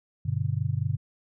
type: chord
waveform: sine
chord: G major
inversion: none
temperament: just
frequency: 98 / 122.5 / 147 Hz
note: G2 / B2 / D3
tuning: 0 / -14 / +2 cents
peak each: -29 / -28 / -30 dBFS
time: 0.25-0.97 s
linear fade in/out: 10 ms
effects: none